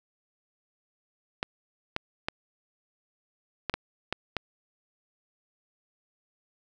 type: clicks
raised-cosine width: 0.3 ms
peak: -12 dBFS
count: 7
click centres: 1.429 / 1.964 / 2.285 / 3.697 / 3.74 / 4.126 / 4.367 s
effects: none

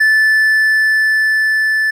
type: tone with level ramp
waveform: triangle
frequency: 1750 Hz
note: A6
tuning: 10 cents flat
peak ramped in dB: -6 to -10 dBFS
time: 0-1.91 s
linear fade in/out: 10 ms
effects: none

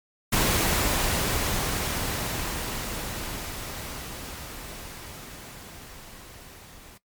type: noise with level ramp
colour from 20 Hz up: pink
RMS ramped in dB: -22 to -48 dBFS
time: 0.32-6.98 s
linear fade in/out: 10 ms
effects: noise-tail reverb RT60 0.1 s tail -17 dB re dry + MP3 96 kbps

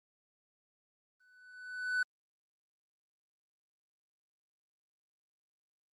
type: tone with exponential growth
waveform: triangle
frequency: 1496 Hz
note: F#6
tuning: 19 cents sharp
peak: -25 dBFS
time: 1.2-2.03 s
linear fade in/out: 5 ms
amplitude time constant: 180 ms
effects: Opus 32 kbps

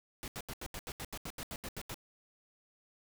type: noise bursts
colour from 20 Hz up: pink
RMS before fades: -42 dBFS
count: 14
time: 0.23-1.943 s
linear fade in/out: 0 ms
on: 49 ms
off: 79 ms
effects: none

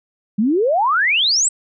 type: exponential sweep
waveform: sine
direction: up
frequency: 195.7 to 8240 Hz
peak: -13 dBFS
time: 0.38-1.49 s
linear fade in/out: 10 ms
effects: none

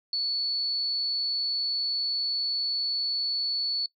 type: tone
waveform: sine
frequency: 4435 Hz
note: C#8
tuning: in tune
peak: -25 dBFS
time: 0.13-3.86 s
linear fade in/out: 2 ms
effects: noise-tail reverb RT60 0.1 s tail -22 dB re dry

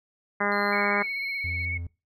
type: harmonic tone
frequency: 203.5 Hz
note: G#3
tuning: 35 cents flat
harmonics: 1 / 2 / 3 / 4 / 5 / 6 / 7 / 8 / 9 / 10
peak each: -32 / -32 / -32 / -32 / -32 / -32 / -32 / -32 / -32 / -32 dBFS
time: 0.4-1.03 s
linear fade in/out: 10 ms
type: tone with tremolo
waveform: triangle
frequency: 4186 Hz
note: C8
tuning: in tune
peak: -37 dBFS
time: 0.52-1.65 s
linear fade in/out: 0 ms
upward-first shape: triangle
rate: 1.7 Hz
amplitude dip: 75%
type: tone with vibrato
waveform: sine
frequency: 2217 Hz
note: C#7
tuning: in tune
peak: -28 dBFS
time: 0.72-1.78 s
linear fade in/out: 10 ms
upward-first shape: sine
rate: 16 Hz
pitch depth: 25 cents each way
type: tone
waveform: triangle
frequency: 85.3 Hz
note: F2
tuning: 40 cents flat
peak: -29 dBFS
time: 1.44-1.87 s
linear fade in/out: 5 ms
effects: noise-tail reverb RT60 0.3 s tail -24 dB re dry

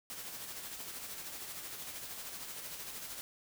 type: noise with tremolo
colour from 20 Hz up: white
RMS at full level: -43 dBFS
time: 0.1-3.21 s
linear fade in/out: 0 ms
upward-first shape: sine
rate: 13 Hz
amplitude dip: 40%
effects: none

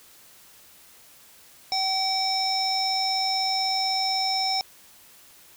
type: tone with low-pass filter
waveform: square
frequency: 764 Hz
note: G5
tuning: 45 cents flat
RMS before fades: -25 dBFS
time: 1.72-4.61 s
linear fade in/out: 0 ms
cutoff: 5400 Hz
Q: 8.9
effects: white hiss -52 dBFS RMS until 5.56 s

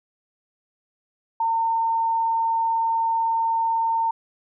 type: tone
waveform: sine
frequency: 909 Hz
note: A#5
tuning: 44 cents flat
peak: -19 dBFS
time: 1.4-4.11 s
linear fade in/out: 5 ms
effects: none

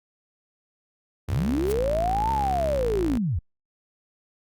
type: tone with vibrato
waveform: sawtooth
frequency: 61.4 Hz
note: B1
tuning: 9 cents flat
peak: -24 dBFS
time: 1.28-3.18 s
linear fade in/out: 10 ms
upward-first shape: square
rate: 1 Hz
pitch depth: 180 cents each way
type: linear two-way sweep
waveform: sine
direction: up then down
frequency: 65.1 to 914 to 65.1 Hz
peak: -22 dBFS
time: 1.29-3.39 s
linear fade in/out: 5 ms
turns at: 2.3 s
type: noise with exponential growth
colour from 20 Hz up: white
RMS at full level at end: -33 dBFS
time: 1.61-1.72 s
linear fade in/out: 1 ms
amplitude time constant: 22 ms
effects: Opus 48 kbps

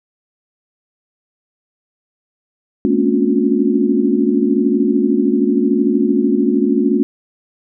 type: tone cluster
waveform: sine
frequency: 214.4 / 235.3 / 272.7 / 285.9 / 358.7 Hz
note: A3 / A#3 / C#4 / D4 / F4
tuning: -45 / +16 / -28 / -46 / +46 cents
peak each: -18 dBFS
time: 2.85-7.03 s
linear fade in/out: 0 ms
effects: none

